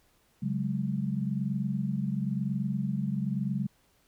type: chord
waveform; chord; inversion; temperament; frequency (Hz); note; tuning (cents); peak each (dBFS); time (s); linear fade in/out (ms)
sine; C# suspended fourth; none; equal with one note detuned; 138.59 / 186.71 / 207.7; C#3 / F#3 / G#3; 0 / +16 / 0; -32; 0.42-3.67; 10
effects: pink hiss -67 dBFS RMS until 4.07 s